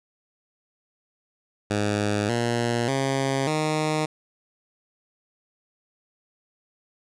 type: tone with pitch steps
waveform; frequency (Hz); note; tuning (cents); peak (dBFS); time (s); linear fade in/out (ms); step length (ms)
10% pulse; 103.83 / 118.58 / 135.43 / 154.67; G#2 / A#2 / C#3 / D#3; 0 / +30 / -40 / -10; -14; 1.7-4.06; 10; 590
effects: resampled to 22050 Hz